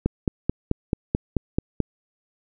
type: click train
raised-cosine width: 3 ms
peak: -7 dBFS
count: 9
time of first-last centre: 0.06-1.803 s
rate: 4.59 Hz
effects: none